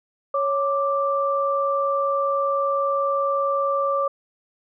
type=tone pair together; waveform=sine; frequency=554.5 / 1175 Hz; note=C#5 / D6; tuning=0 / +1 cents; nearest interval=octave + minor second; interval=1301 cents; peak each=-22 dBFS; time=0.34-4.08 s; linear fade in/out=5 ms; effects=none